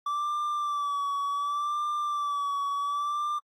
triangle tone with vibrato, 1160 Hz, D6, 22 cents flat, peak -25 dBFS, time 0.06-3.39 s, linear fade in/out 5 ms, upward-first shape sine, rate 0.68 Hz, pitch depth 46 cents each way, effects AAC 48 kbps

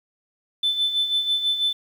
sine tone with tremolo, 3520 Hz, A7, in tune, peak -16 dBFS, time 0.63-1.73 s, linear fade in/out 5 ms, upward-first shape sine, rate 6.1 Hz, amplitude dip 65%, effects tanh soft clip ceiling -15 dBFS + 8-bit

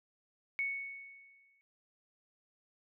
sine tone with exponential decay, 2217 Hz, C#7, in tune, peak -30 dBFS, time 0.59-1.61 s, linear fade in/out 0 ms, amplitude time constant 220 ms, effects none

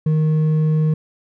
sine tone with hard clipping, 155.56 Hz, D#3, in tune, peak -15 dBFS, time 0.06-0.94 s, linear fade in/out 5 ms, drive 4 dB, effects none

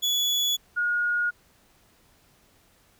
35% pulse / sine tone pair in turn, 3409 / 1437.5 Hz, G#7 / F6, +45 / +50 cents, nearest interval octave + minor third, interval 1495 cents, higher first, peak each -20 / -22 dBFS, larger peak first, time 0.02-0.57 / 0.76-1.31 s, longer neither, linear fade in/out 20 ms, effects pink hiss -61 dBFS RMS until 2.99 s

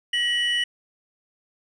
triangle tone pair together, 1909.6 / 2960 Hz, A#6 / F#7, +41 / 0 cents, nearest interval minor sixth, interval 759 cents, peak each -23 / -21 dBFS, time 0.13-0.64 s, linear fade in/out 5 ms, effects resampled to 22050 Hz

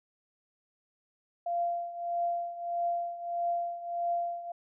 sine tone with tremolo, 691 Hz, F5, 19 cents flat, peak -26 dBFS, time 1.46-4.52 s, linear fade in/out 5 ms, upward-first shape triangle, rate 1.6 Hz, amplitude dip 80%, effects none

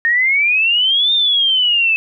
sine exponential two-way sweep, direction up then down, 1826 to 3654 to 2596 Hz, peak -11 dBFS, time 0.05-1.96 s, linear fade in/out 0 ms, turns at 1.13 s, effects none

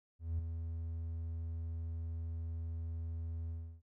triangle tone with ADSR envelope, 82.41 Hz, E2, in tune, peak -29 dBFS, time 0.19-3.82 s, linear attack 200 ms, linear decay 4 ms, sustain -7 dB, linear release 320 ms, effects noise-tail reverb RT60 0.1 s tail -24 dB re dry + tanh soft clip ceiling -27 dBFS

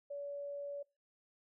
sine tone, 570 Hz, C#5, 48 cents sharp, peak -40 dBFS, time 0.1-0.83 s, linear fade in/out 10 ms, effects noise-tail reverb RT60 0.3 s tail -25 dB re dry

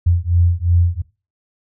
sine beating tone pair, 85.4 / 88.2 Hz, F2 / F2, -38 / +18 cents, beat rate 2.8 Hz, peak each -15 dBFS, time 0.06-1.02 s, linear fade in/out 10 ms, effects noise-tail reverb RT60 0.3 s tail -20 dB re dry

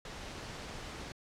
pink noise, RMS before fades -44 dBFS, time 0.05-1.12 s, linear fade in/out 2 ms, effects low-pass 6000 Hz 12 dB/octave + AAC 64 kbps

